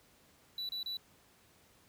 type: tone bursts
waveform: triangle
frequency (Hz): 3951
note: B7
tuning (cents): 0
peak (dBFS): -35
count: 3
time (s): 0.58-0.97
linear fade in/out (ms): 2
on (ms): 110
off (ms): 30
effects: pink hiss -65 dBFS RMS until 1.88 s + high-pass 60 Hz 12 dB/octave